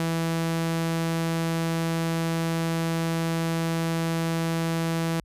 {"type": "tone", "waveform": "sawtooth", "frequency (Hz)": 164.81, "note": "E3", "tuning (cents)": 0, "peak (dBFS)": -20, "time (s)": [0, 5.2], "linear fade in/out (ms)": 2, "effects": ["added 50 Hz sine -53 dBFS peak until 5.24 s", "resampled to 32000 Hz"]}